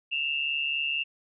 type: tone pair together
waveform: sine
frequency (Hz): 2661 / 2805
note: E7 / F7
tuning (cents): +16 / +7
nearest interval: minor second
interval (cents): 91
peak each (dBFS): -29 / -29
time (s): 0.11-1.04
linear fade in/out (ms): 20
effects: none